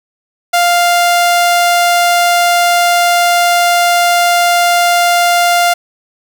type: tone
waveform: sawtooth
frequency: 698.5 Hz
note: F5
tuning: in tune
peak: -4 dBFS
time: 0.53-5.74 s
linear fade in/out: 10 ms
effects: none